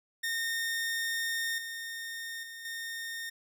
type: tone with level steps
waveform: sawtooth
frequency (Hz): 1833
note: A#6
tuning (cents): -30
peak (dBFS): -27 / -34 / -39 / -33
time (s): 0.23-3.3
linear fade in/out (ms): 10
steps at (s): 1.58 / 2.43 / 2.65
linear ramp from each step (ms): 2
effects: none